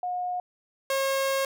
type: tone pair in turn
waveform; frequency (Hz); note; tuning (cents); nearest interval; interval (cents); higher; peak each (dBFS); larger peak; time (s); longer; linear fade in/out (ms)
sine / sawtooth; 721 / 541.2; F#5 / C#5; -45 / -42; perfect fourth; 497; first; -27 / -20; second; 0.03-0.4 / 0.9-1.45; second; 2
effects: none